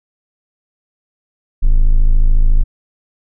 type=tone; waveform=triangle; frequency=27 Hz; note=A0; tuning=32 cents flat; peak=-4 dBFS; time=1.62-2.64 s; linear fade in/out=20 ms; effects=none